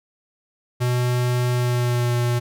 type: tone with pitch glide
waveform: square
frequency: 123.47 to 120.93 Hz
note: B2 to B2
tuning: 0 to -36 cents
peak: -19 dBFS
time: 0.8-2.4 s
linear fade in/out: 20 ms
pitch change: -36 cents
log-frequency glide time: 1.52-2.13 s
effects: none